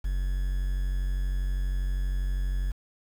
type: tone with quantisation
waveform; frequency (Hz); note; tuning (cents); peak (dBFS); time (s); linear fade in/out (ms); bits
triangle; 46.25; F#1; 0; -23; 0.04-2.72; 10; 8
effects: none